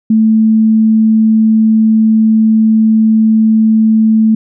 sine tone, 220 Hz, A3, in tune, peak -5 dBFS, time 0.1-4.35 s, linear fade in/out 5 ms, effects none

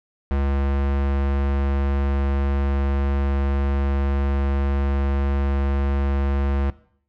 square tone, 69.3 Hz, C#2, in tune, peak -20 dBFS, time 0.31-6.7 s, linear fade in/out 0 ms, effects noise-tail reverb RT60 0.6 s tail -18 dB re dry + low-pass 2000 Hz 12 dB/octave

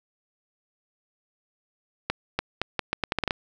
accelerating click train, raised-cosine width 0.3 ms, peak -8 dBFS, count 11, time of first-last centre 2.1-3.308 s, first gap 290 ms, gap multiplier 0.78, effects none

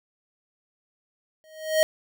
square tone with exponential growth, 628 Hz, D#5, 16 cents sharp, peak -15 dBFS, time 1.44-1.83 s, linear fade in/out 0 ms, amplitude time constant 84 ms, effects none

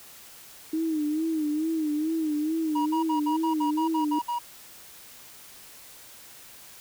sine tone with vibrato, 311.1 Hz, D#4, in tune, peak -24 dBFS, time 0.73-4.19 s, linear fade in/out 5 ms, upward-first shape sine, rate 2.3 Hz, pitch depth 82 cents each way
triangle tone bursts, 956 Hz, A#5, 43 cents sharp, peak -24 dBFS, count 10, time 2.75-4.39 s, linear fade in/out 10 ms, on 110 ms, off 60 ms
effects white hiss -48 dBFS RMS until 6.8 s

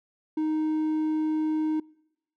sine tone with hard clipping, 311.1 Hz, D#4, in tune, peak -25 dBFS, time 0.37-1.8 s, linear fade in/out 5 ms, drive 3 dB, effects noise-tail reverb RT60 0.9 s tail -26 dB re dry

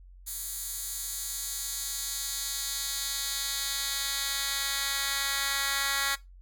10% pulse tone with high-pass filter sweep, 276.7 Hz, C#4, 3 cents flat, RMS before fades -32 dBFS, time 0.26-6.16 s, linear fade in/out 20 ms, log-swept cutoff 9100 to 1900 Hz, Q 0.93, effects noise-tail reverb RT60 0.2 s tail -19 dB re dry + added 45 Hz sine -48 dBFS peak until 6.41 s

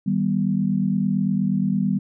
sine chord, Eb augmented, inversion none, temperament just, 155.56 / 194.45 / 243.1 Hz, Eb3 / G3 / B3, 0 / -14 / -27 cents, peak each -26 / -20 / -25 dBFS, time 0.06-1.99 s, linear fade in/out 10 ms, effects none

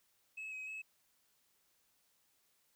sine tone with pitch steps, 2586 / 2536 / 2584 Hz, E7 / D#7 / E7, -34 / +32 / -35 cents, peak -40 dBFS, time 0.37-0.82 s, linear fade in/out 10 ms, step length 150 ms, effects tanh soft clip ceiling -41 dBFS + white hiss -75 dBFS RMS until 2.75 s

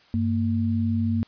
sine tone pair together, 96.6 / 229.8 Hz, G2 / A#3, -25 / -25 cents, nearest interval octave + minor third, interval 1500 cents, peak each -24 / -23 dBFS, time 0.14-1.23 s, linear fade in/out 0 ms, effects white hiss -56 dBFS RMS until 1.27 s + resampled to 11025 Hz

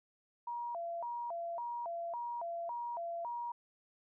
sine tone with vibrato, 805 Hz, G5, 46 cents sharp, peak -37 dBFS, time 0.47-3.52 s, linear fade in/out 5 ms, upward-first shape square, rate 1.8 Hz, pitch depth 290 cents each way, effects none

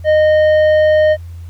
triangle tone with tanh clipping, 616 Hz, D#5, 17 cents flat, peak -9 dBFS, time 0.04-1.17 s, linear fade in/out 50 ms, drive 12 dB, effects added 85 Hz sine -27 dBFS peak until 1.49 s + pink hiss -51 dBFS RMS until 1.49 s

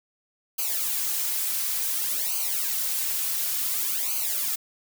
blue noise with flanger, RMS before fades -27 dBFS, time 0.58-4.56 s, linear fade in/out 10 ms, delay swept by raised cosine 0.55 to 4.25 ms, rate 0.56 Hz, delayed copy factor -1, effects none

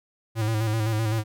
square tone with vibrato, 110 Hz, A2, in tune, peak -23 dBFS, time 0.35-1.24 s, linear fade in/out 50 ms, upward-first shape square, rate 7.8 Hz, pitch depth 44 cents each way, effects none

